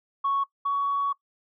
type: tone pair in turn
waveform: sine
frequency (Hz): 1108.7 / 1122.2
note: C#6 / C#6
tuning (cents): 0 / +21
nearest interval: unison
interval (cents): 21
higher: second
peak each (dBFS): -21 / -22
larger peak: first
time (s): 0.24-0.44 / 0.65-1.13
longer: second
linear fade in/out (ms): 10
effects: noise-tail reverb RT60 0.1 s tail -20 dB re dry + tanh soft clip ceiling -18 dBFS